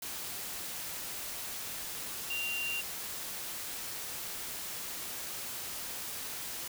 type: tone in noise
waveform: sine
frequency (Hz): 2775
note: F7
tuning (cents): -12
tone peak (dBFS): -33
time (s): 2.3-2.81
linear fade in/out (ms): 5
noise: white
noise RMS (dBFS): -40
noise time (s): 0.02-6.68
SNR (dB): +4
effects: none